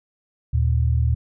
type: tone pair together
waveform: sine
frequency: 76.3 / 116.12 Hz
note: D#2 / A#2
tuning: -33 / -6 cents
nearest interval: perfect fifth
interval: 727 cents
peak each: -18 / -20 dBFS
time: 0.53-1.15 s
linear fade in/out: 10 ms
effects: none